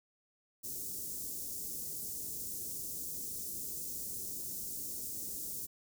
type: band-stop noise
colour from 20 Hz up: white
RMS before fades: -41 dBFS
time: 0.63-5.67 s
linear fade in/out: 20 ms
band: 430 to 6000 Hz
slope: 24 dB/octave
effects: none